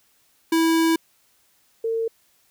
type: tone pair in turn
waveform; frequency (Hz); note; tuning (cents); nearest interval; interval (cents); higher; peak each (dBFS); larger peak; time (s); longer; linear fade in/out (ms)
square / sine; 327 / 453.3; E4 / A#4; -14 / -48; tritone; 566; second; -17 / -21; first; 0.52-0.96 / 1.84-2.08; first; 5
effects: white hiss -62 dBFS RMS until 2.5 s